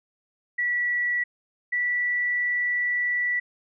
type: tone pair in turn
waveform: sine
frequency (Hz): 1946 / 1958.4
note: B6 / B6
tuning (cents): -26 / -15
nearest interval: unison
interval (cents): 11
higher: second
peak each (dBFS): -22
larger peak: neither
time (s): 0.58-1.24 / 1.72-3.4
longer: second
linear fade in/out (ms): 10
effects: none

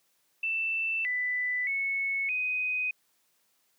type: tone with pitch steps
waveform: sine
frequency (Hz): 2662 / 1990 / 2203 / 2503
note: E7 / B6 / C#7 / D#7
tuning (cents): +16 / +13 / -11 / +10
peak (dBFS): -27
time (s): 0.43-2.91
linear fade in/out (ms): 5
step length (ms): 620
effects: white hiss -71 dBFS RMS until 3.78 s + high-pass 150 Hz 12 dB/octave

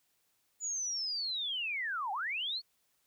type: linear two-way sweep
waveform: sine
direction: down then up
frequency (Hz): 6990 to 740 to 4473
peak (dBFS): -33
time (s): 0.6-2.62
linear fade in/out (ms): 50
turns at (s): 2.12
effects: white hiss -75 dBFS RMS until 3.06 s

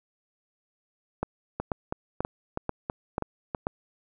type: two click trains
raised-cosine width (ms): 1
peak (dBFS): -15 / -13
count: 7 / 6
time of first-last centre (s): 1.6-3.548 / 1.23-3.669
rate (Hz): 3.08 / 2.05
effects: none

